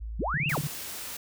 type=tone; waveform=sine; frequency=55 Hz; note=A1; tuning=in tune; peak=-33 dBFS; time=0-0.36 s; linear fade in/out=20 ms
type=linear two-way sweep; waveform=sine; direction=up then down; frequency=91.3 to 2858 to 91.3 Hz; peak=-27 dBFS; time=0.19-0.59 s; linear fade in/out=5 ms; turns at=0.48 s
type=tone bursts; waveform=sine; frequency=146.83 Hz; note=D3; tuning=in tune; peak=-27 dBFS; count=6; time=0.34-0.671 s; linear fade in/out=2 ms; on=36 ms; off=23 ms
type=noise; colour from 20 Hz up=white; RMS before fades=-38 dBFS; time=0.49-1.17 s; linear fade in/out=5 ms
effects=none